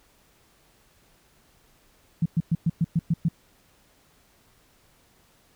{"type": "tone bursts", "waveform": "sine", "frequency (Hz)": 164.81, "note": "E3", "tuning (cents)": 0, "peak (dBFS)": -18, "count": 8, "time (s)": [2.22, 3.286], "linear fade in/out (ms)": 5, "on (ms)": 37, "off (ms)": 110, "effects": ["pink hiss -61 dBFS RMS until 5.55 s"]}